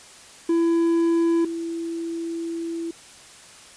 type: tone pair in turn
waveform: triangle / sine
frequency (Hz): 334.7 / 333.2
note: E4 / E4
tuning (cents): +26 / +19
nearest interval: unison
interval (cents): 7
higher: first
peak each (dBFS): -15 / -26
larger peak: first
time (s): 0.49-1.45 / 1.45-2.91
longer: second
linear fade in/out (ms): 5
effects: white hiss -46 dBFS RMS until 3.76 s + resampled to 22050 Hz